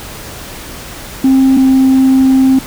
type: tone pair in turn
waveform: sine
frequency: 265.4 / 263.9 Hz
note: C4 / C4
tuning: +25 / +15 cents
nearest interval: unison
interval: 10 cents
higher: first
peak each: -3 dBFS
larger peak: neither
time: 1.24-1.57 / 1.57-2.59 s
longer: second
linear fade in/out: 5 ms
effects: tanh soft clip ceiling -3 dBFS + pink hiss -28 dBFS RMS until 2.66 s